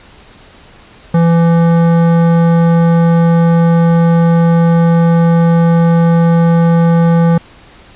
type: tone with hard clipping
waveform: triangle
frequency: 167.8 Hz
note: E3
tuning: 31 cents sharp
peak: -8 dBFS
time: 1.14-7.38 s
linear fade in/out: 5 ms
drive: 18 dB
effects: pink hiss -40 dBFS RMS until 7.95 s + resampled to 8000 Hz